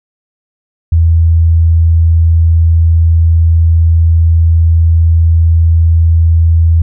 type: tone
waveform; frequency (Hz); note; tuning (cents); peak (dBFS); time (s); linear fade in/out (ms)
sine; 82.41; E2; 0; -4; 0.92-6.82; 5
effects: none